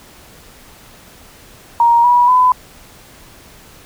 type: tone with pitch steps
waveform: sine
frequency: 939 / 971.6 / 1005.2 Hz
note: A#5 / B5 / B5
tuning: +12 / -29 / +30 cents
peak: -7 dBFS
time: 1.8-2.52 s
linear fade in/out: 2 ms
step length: 240 ms
effects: pink hiss -42 dBFS RMS until 3.85 s